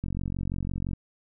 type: click train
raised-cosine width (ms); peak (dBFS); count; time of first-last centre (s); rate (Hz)
5; -19; 42; 0.04-0.933; 45.9
effects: none